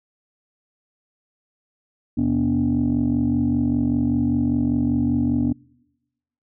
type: tone cluster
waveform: sine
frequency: 80.6 / 126.9 / 243 / 288.1 Hz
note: E2 / B2 / B3 / D4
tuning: -38 / +47 / -28 / -33 cents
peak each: -27 / -26 / -19 / -21 dBFS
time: 2.17-5.53 s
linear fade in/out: 10 ms
effects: noise-tail reverb RT60 1.0 s tail -26 dB re dry + tanh soft clip ceiling -12 dBFS